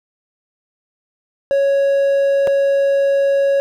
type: tone with dropouts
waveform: triangle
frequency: 554.4 Hz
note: C#5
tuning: in tune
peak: -10 dBFS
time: 1.51-3.6 s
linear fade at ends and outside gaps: 0 ms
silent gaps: 2.472-2.476 s
effects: none